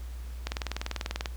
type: click train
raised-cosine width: 0.2 ms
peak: -14 dBFS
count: 17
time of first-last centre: 0.47-1.258 s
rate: 20.3 Hz
effects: added 60 Hz sine -36 dBFS peak until 1.36 s + pink hiss -54 dBFS RMS until 1.36 s